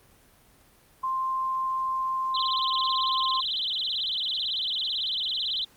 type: tone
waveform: sine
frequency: 1049 Hz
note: C6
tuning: 4 cents sharp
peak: -25 dBFS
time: 1.03-3.41 s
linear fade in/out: 10 ms
type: tone with vibrato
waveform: sine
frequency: 3500 Hz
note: A7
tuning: 10 cents flat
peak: -26 dBFS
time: 2.34-5.65 s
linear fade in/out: 10 ms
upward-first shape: sine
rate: 18 Hz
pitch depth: 270 cents each way
effects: pink hiss -58 dBFS RMS until 5.76 s + Opus 32 kbps